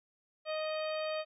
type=harmonic tone with a mistuned harmonic; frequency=622.3 Hz; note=D#5; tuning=in tune; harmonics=1 / 2 / 3 / 4 / 5 / 6 / 7; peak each=-34 / -43 / -48 / -45 / -48 / -49 / -50 dBFS; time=0.45-1.25 s; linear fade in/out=50 ms; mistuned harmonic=7; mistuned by=+46 cents; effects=none